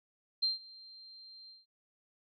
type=tone with ADSR envelope; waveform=sine; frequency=4162 Hz; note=C8; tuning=10 cents flat; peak=-26 dBFS; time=0.42-1.66 s; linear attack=13 ms; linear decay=150 ms; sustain=-24 dB; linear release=170 ms; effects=none